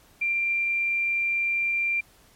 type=tone; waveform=sine; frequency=2372 Hz; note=D7; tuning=17 cents sharp; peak=-22 dBFS; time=0.21-2.01 s; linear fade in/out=10 ms; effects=pink hiss -57 dBFS RMS until 2.35 s + MP3 64 kbps